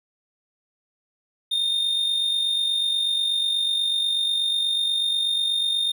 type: tone with amplitude modulation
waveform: triangle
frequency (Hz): 3648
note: A#7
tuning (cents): -38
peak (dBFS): -17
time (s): 1.51-5.92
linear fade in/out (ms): 10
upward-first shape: sine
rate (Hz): 48.2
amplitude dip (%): 45
effects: none